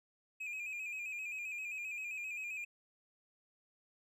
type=tone with vibrato; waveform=triangle; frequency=2478 Hz; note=D#7; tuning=8 cents flat; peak=-38 dBFS; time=0.4-2.65 s; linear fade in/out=10 ms; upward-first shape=square; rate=7.6 Hz; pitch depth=51 cents each way; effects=none